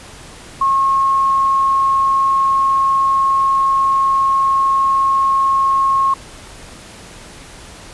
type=tone; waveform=sine; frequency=1084 Hz; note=C#6; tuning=39 cents flat; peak=-11 dBFS; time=0.61-6.14 s; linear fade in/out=5 ms; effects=pink hiss -37 dBFS RMS until 7.93 s + resampled to 24000 Hz